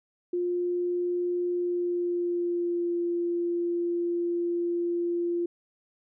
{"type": "tone with pitch glide", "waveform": "sine", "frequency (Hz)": [353.4, 345.5], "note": ["F4", "F4"], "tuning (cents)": [21, -19], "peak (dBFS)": -25, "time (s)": [0.33, 5.46], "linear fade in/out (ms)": 5, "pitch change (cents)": -40, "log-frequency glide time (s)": [1.5, 2.97], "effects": []}